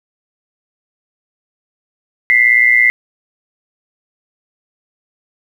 sine tone pair together, 1985.9 / 2104 Hz, B6 / C7, +9 / +9 cents, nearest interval minor second, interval 100 cents, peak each -10 dBFS, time 2.3-2.9 s, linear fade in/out 0 ms, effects 7-bit

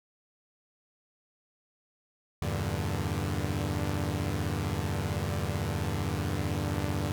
sawtooth chord, E half-diminished seventh, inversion none, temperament equal, 82.41 / 98 / 116.54 / 146.83 Hz, E2 / G2 / Bb2 / D3, 0 / 0 / 0 / 0 cents, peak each -30 / -29 / -34 / -31 dBFS, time 2.42-7.12 s, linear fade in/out 0 ms, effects none

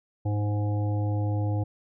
harmonic tone, 103.83 Hz, G#2, in tune, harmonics 1 / 3 / 5 / 7 / 8, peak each -24 / -34 / -38 / -41 / -42 dBFS, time 0.25-1.64 s, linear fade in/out 10 ms, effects none

